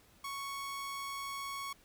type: tone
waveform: sawtooth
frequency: 1108.7 Hz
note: C#6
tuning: in tune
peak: -35 dBFS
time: 0.24-1.73 s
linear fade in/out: 5 ms
effects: pink hiss -64 dBFS RMS until 1.84 s